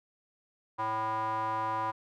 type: tone with band-pass filter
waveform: square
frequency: 110 Hz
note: A2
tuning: in tune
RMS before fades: -32 dBFS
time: 0.78-1.92 s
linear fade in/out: 20 ms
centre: 990 Hz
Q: 5.3
effects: none